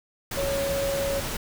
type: tone in noise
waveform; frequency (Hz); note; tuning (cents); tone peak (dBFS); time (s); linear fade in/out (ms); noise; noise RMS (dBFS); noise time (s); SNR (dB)
sine; 554.4; C#5; 0; -25; 0.37-1.2; 5; pink; -31; 0.31-1.37; +3
effects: none